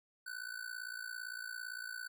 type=tone with amplitude modulation; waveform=square; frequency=1500 Hz; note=F#6; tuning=23 cents sharp; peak=-39 dBFS; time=0.26-2.08 s; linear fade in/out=10 ms; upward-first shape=sine; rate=57.7 Hz; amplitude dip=85%; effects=none